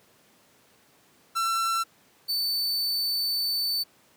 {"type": "tone pair in turn", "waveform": "45% pulse", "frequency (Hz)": [1345, 4524], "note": ["E6", "C#8"], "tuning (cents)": [34, 34], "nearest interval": "octave + major sixth", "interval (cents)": 2100, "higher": "second", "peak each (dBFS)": -24, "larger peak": "neither", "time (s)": [[1.35, 1.84], [2.28, 3.84]], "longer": "second", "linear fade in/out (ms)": 20, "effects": ["pink hiss -60 dBFS RMS until 4.16 s", "high-pass 150 Hz 12 dB/octave"]}